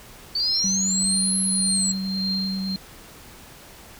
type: exponential two-way sweep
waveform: sine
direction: up then down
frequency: 4465 to 11030 to 7580 Hz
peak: -21 dBFS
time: 0.35-1.92 s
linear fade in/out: 5 ms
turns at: 1.4 s
type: tone with tremolo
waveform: sine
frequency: 4186 Hz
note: C8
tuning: in tune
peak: -23 dBFS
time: 0.4-2.76 s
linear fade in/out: 0 ms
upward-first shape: triangle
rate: 1.7 Hz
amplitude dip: 75%
type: tone with vibrato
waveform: sine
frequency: 191.3 Hz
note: G3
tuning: 42 cents flat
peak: -25 dBFS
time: 0.64-2.76 s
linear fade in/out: 2 ms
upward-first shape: triangle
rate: 10 Hz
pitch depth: 14 cents each way
effects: pink hiss -45 dBFS RMS until 3.99 s